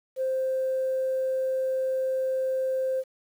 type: tone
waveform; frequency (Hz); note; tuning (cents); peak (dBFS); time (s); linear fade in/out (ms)
sine; 523.3; C5; 0; -23; 0.16-3.04; 50
effects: tanh soft clip ceiling -20 dBFS + 9-bit